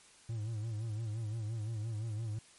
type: tone with vibrato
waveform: triangle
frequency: 110.1 Hz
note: A2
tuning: 2 cents sharp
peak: -33 dBFS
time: 0.29-2.39 s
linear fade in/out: 5 ms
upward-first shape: sine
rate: 5.8 Hz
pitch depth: 95 cents each way
effects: white hiss -60 dBFS RMS until 2.58 s + MP3 48 kbps